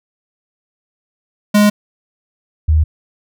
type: tone pair in turn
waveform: square / sine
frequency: 207.7 / 77.8 Hz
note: G#3 / D#2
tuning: 0 / 0 cents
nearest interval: octave + perfect fourth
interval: 1700 cents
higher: first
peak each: -8 dBFS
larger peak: neither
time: 1.54-1.7 / 2.68-2.84 s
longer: neither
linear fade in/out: 10 ms
effects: none